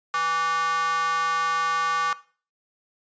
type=tone with high-pass filter; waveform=square; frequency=164.81 Hz; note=E3; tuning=in tune; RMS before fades=-24 dBFS; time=0.14-2.13 s; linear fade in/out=0 ms; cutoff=1200 Hz; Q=5.7; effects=noise-tail reverb RT60 0.4 s tail -18 dB re dry + resampled to 16000 Hz